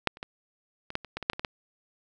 clicks, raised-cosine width 0.3 ms, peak -6 / -30 / -19 / -23 / -11 / -26 / -17 / -19 / -6 / -22 / -19 / -13 dBFS, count 12, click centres 0.073 / 0.171 / 0.229 / 0.904 / 0.954 / 1.047 / 1.17 / 1.227 / 1.299 / 1.333 / 1.395 / 1.448 s, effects none

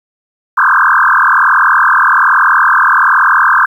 sine tone with frequency modulation, 1306 Hz, E6, 17 cents flat, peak -5 dBFS, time 0.57-3.66 s, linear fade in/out 10 ms, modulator 41.2 Hz, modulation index 7.6, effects 7-bit

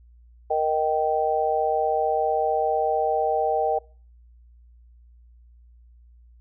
sine chord, Eb major, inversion second, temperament just, 466.7 / 622.3 / 777.8 Hz, Bb4 / Eb5 / G5, +2 / 0 / -14 cents, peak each -25 / -25 / -23 dBFS, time 0.5-3.79 s, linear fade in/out 10 ms, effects noise-tail reverb RT60 0.4 s tail -24 dB re dry + added 59 Hz sine -49 dBFS peak until 6.4 s

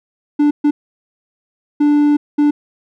triangle tone bursts at uneven times, 293.7 Hz, D4, in tune, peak -7 dBFS, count 4, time 0.39-0.51 / 0.64-0.71 / 1.8-2.17 / 2.38-2.51 s, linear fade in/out 10 ms, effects none

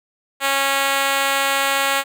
5% pulse tone with high-pass filter, 274.8 Hz, C#4, 15 cents flat, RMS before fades -19 dBFS, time 0.4-2.04 s, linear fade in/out 50 ms, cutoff 560 Hz, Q 0.97, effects none

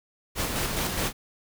pink noise with tremolo, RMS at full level -27 dBFS, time 0.35-1.13 s, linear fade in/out 50 ms, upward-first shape square, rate 4.8 Hz, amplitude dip 35%, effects none

